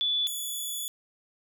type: tone pair in turn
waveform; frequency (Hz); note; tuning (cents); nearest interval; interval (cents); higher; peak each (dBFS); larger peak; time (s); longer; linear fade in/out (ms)
sine / 10% pulse; 3459 / 3429; A7 / A7; -30 / -45; unison; 15; first; -24; neither; 0.01-0.27 / 0.27-0.88; second; 0
effects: none